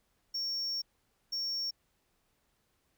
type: tone bursts at uneven times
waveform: triangle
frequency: 5500 Hz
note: F8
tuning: 27 cents flat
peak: -31 dBFS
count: 2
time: 0.34-0.82 / 1.32-1.71 s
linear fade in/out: 10 ms
effects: pink hiss -75 dBFS RMS until 2.97 s